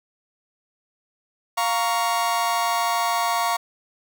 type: chord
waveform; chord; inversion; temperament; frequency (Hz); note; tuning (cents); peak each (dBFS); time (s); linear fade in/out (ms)
40% pulse; Bb minor; second; just; 699.2 / 932.3 / 1118.8; F5 / Bb5 / Db6; +2 / 0 / +16; -24; 1.57-3.57; 10
effects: none